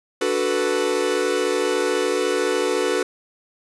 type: chord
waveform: 45% pulse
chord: B minor seventh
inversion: first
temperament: equal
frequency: 293.7 / 370 / 440 / 493.9 Hz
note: D4 / F#4 / A4 / B4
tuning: 0 / 0 / 0 / 0 cents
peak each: -29 / -24 / -24 / -24 dBFS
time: 0.21-3.03 s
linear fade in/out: 5 ms
effects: resampled to 24000 Hz + 8-bit